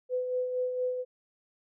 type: tone with tremolo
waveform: sine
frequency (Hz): 503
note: B4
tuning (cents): +32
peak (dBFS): -26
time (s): 0.09-1.05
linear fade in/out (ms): 50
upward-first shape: sine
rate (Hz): 4.3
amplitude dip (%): 45
effects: none